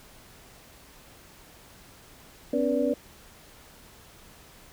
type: tone cluster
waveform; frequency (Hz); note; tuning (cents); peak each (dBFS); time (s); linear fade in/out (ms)
sine; 255.2 / 284 / 485.2 / 580; C4 / C#4 / B4 / D5; -43 / +42 / -31 / -22; -28; 2.53-2.94; 5
effects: pink hiss -52 dBFS RMS until 4.72 s